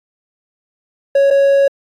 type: tone with dropouts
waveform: triangle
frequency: 554.4 Hz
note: C#5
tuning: in tune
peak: -6 dBFS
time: 1.15-1.68 s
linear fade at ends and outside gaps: 5 ms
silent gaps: 1.304-1.308 s
effects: AAC 64 kbps